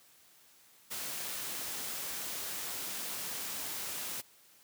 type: noise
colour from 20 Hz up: white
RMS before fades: -39 dBFS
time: 0.9-4.22 s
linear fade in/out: 20 ms
effects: white hiss -62 dBFS RMS until 4.63 s + high-pass 100 Hz 12 dB/octave